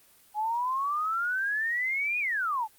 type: exponential two-way sweep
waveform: sine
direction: up then down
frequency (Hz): 830.6 to 2489 to 830.6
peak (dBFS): -26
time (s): 0.34-2.68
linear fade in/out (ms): 50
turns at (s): 2.19
effects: white hiss -59 dBFS RMS until 2.78 s + Opus 24 kbps